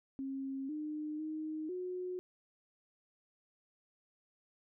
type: tone with pitch steps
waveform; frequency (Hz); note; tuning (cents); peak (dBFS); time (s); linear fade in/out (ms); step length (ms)
sine; 269.7 / 303.8 / 311.2 / 364.1; C#4 / D#4 / D#4 / F#4; -47 / -41 / 0 / -28; -37; 0.19-2.19; 0; 500
effects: none